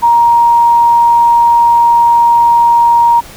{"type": "tone", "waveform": "sine", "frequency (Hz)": 940, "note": "A#5", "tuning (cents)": 14, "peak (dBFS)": -4, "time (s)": [0.02, 3.21], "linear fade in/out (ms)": 20, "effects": ["pink hiss -33 dBFS RMS until 3.36 s"]}